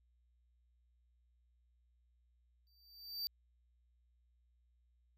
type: tone with exponential growth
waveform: square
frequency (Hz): 4644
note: D8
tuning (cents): -20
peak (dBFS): -36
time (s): 2.67-3.27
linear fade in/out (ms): 0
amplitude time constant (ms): 130
effects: added 60 Hz sine -70 dBFS peak until 5.17 s